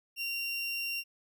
30% pulse tone, 2761 Hz, F7, 20 cents flat, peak -30 dBFS, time 0.16-1.04 s, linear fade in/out 50 ms, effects none

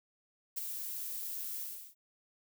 violet noise with ADSR envelope, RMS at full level -33 dBFS, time 0.56-1.95 s, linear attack 22 ms, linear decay 6 ms, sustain -7 dB, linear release 350 ms, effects none

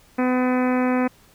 harmonic tone, 252.4 Hz, B3, 38 cents sharp, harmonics 1 / 2 / 3 / 4 / 5 / 6 / 7 / 8 / 9 / 10, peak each -19 / -25 / -29 / -31 / -33 / -35 / -36 / -37 / -38 / -39 dBFS, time 0.18-1.08 s, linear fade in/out 10 ms, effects pink hiss -54 dBFS RMS until 1.34 s

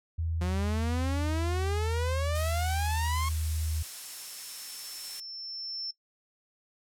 sine tone with pitch glide, 82 to 78.89 Hz, E2 to D#2, -9 to +24 cents, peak -28 dBFS, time 0.18-3.83 s, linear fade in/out 10 ms, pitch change -67 cents, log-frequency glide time 1.22-3.28 s
sawtooth exponential sweep, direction up, 175.1 to 1097 Hz, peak -28 dBFS, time 0.41-3.29 s, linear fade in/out 5 ms
sine tone with exponential growth, 5360 Hz, E8, 28 cents sharp, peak -31 dBFS, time 2-5.91 s, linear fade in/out 5 ms, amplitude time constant 850 ms
blue noise, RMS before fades -38 dBFS, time 2.35-5.2 s, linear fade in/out 2 ms
effects noise-tail reverb RT60 0.1 s tail -21 dB re dry + low-pass 11000 Hz 12 dB/octave

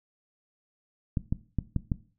clicks, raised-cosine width 5 ms, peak -14 dBFS, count 5, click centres 1.172 / 1.325 / 1.587 / 1.763 / 1.918 s, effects noise-tail reverb RT60 0.4 s tail -17 dB re dry

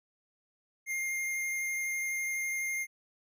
square tone with vibrato, 2118 Hz, C7, 21 cents sharp, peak -32 dBFS, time 0.86-2.87 s, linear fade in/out 50 ms, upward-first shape sine, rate 12 Hz, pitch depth 8 cents each way, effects none

